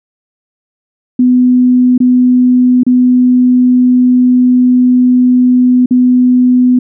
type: tone with dropouts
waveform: sine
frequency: 250 Hz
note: B3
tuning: 21 cents sharp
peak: -4 dBFS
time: 1.19-6.79 s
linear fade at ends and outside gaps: 5 ms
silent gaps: 1.979-2.002 / 2.834-2.865 / 5.86-5.908 s
effects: none